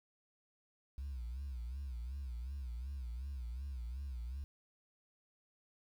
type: tone with vibrato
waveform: sine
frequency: 63.7 Hz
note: C2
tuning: 46 cents flat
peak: -38 dBFS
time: 0.98-4.44 s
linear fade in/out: 0 ms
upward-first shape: sine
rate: 2.7 Hz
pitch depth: 170 cents each way
effects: tanh soft clip ceiling -38 dBFS + 11-bit